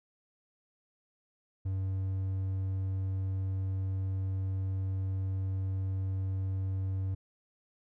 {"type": "tone", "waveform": "triangle", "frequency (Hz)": 95.4, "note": "G2", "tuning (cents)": -47, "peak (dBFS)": -28, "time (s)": [1.65, 7.15], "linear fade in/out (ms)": 10, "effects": []}